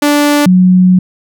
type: tone pair in turn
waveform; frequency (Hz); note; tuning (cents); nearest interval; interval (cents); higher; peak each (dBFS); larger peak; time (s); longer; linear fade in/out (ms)
sawtooth / sine; 292 / 183.31; D4 / F#3; -10 / -16; minor sixth; 806; first; -3; neither; 0.02-0.46 / 0.46-0.99; second; 5
effects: none